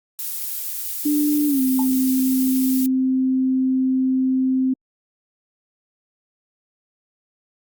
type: noise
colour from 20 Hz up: violet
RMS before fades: -27 dBFS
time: 0.19-2.86 s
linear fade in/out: 0 ms
type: tone with pitch glide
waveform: sine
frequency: 295.8 to 260.5 Hz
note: D4 to C4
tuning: +13 to -7 cents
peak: -16 dBFS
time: 1.05-4.74 s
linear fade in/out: 10 ms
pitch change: -220 cents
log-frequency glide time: 1.47-1.61 s
type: tone with exponential decay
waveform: sine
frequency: 880 Hz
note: A5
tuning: in tune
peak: -22 dBFS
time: 1.79-1.9 s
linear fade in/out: 2 ms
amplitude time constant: 23 ms
effects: Opus 48 kbps